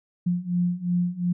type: beating tone pair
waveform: sine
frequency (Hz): 175.1 / 177.9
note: F3 / F3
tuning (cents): +5 / +32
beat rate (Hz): 2.8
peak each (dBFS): -26 / -24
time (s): 0.26-1.33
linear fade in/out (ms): 10
effects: none